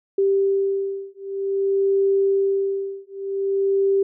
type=beating tone pair; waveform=sine; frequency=392 / 392.52 Hz; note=G4 / G4; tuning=0 / +2 cents; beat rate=0.52 Hz; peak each=-21 / -21 dBFS; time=0.18-4.03 s; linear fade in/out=5 ms; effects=none